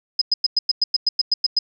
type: tone bursts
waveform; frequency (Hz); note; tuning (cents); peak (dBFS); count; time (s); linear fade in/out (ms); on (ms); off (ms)
sine; 5040; D#8; +21; -13; 12; 0.19-1.59; 5; 25; 100
effects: none